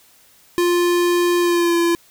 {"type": "tone with pitch glide", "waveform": "square", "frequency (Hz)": [350, 340.6], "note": ["F4", "F4"], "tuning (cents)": [4, -43], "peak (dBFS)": -15, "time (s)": [0.58, 1.95], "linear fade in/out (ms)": 0, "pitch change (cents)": -47, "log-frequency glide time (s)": [1.4, 1.76], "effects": ["white hiss -52 dBFS RMS until 2.1 s"]}